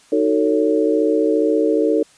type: chord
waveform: sine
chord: D# half-diminished seventh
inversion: none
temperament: just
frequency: 311.1 / 373.4 / 448 / 560 Hz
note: D#4 / F#4 / A4 / C#5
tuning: 0 / +16 / +31 / +18 cents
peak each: -18 / -23 / -17 / -22 dBFS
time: 0.12-2.03 s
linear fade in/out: 5 ms
effects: white hiss -51 dBFS RMS until 2.17 s + resampled to 22050 Hz